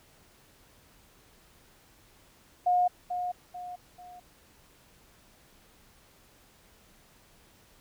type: tone with echo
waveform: sine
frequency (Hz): 718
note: F5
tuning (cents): +48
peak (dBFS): -21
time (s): 2.66-2.88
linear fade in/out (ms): 10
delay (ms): 440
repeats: 3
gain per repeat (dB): -8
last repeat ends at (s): 4.2
effects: pink hiss -60 dBFS RMS until 7.8 s